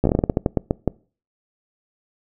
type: slowing click train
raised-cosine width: 2 ms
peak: -4 dBFS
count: 14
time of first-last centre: 0.04-0.877 s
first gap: 14 ms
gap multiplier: 1.23
effects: noise-tail reverb RT60 0.4 s tail -24 dB re dry